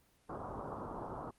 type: low-pass noise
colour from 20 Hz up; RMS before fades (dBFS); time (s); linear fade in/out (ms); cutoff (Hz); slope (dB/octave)
white; -43; 0.29-1.31; 5; 1200; 48
effects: pink hiss -70 dBFS RMS until 1.38 s + Opus 24 kbps